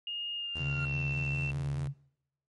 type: tone with pitch glide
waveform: sine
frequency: 2843 to 2694 Hz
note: F7 to E7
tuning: +30 to +37 cents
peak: -34 dBFS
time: 0.07-1.51 s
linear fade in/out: 2 ms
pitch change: -93 cents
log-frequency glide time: 0.35-1.02 s
type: tone with exponential growth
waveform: triangle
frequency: 1396.9 Hz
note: F6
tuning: in tune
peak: -35 dBFS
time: 0.39-0.85 s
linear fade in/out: 1 ms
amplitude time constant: 100 ms
type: tone with vibrato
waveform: sawtooth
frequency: 75.7 Hz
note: D#2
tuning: 47 cents flat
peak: -35 dBFS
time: 0.55-1.88 s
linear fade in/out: 10 ms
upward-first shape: triangle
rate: 5 Hz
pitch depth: 170 cents each way
type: tone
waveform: sine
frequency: 138.59 Hz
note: C#3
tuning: in tune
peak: -31 dBFS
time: 0.58-1.94 s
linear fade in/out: 50 ms
effects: noise-tail reverb RT60 0.8 s tail -23 dB re dry + MP3 48 kbps